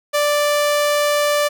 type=tone; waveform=sawtooth; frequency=587.3 Hz; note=D5; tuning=in tune; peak=-11 dBFS; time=0.13-1.49 s; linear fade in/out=20 ms; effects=none